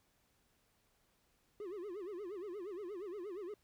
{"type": "tone with vibrato", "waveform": "triangle", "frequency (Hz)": 383, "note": "G4", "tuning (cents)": -40, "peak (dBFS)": -40, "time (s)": [1.6, 3.54], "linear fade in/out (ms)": 2, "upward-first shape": "sine", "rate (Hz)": 8.5, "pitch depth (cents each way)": 200, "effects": ["pink hiss -75 dBFS RMS until 3.63 s"]}